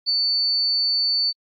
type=tone with ADSR envelope; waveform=sine; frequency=4500 Hz; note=C#8; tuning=25 cents sharp; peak=-16 dBFS; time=0.06-1.33 s; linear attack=33 ms; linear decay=8 ms; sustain=-2 dB; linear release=39 ms; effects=AAC 48 kbps